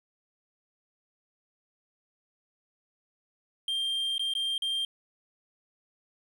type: tone with dropouts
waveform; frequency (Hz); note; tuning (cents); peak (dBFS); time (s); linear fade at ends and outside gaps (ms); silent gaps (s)
triangle; 3182; G7; +25; -26; 3.68-4.85; 2; 4.181-4.194 / 4.337-4.351 / 4.58-4.621
effects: none